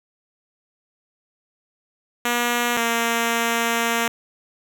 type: tone pair in turn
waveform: 5% pulse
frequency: 240 / 232 Hz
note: B3 / A#3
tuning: -49 / -8 cents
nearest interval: minor second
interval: 59 cents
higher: first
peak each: -8 dBFS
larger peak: neither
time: 2.25-2.77 / 2.77-4.08 s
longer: second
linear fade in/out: 2 ms
effects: none